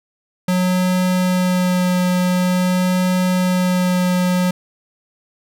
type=tone with vibrato; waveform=square; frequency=182 Hz; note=F#3; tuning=28 cents flat; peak=-15 dBFS; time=0.48-4.51 s; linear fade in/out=5 ms; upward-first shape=sine; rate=0.47 Hz; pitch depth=10 cents each way; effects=none